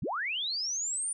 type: linear sweep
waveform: sine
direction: up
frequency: 69.3 to 9397 Hz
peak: -30 dBFS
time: 0.02-1.13 s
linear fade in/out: 5 ms
effects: none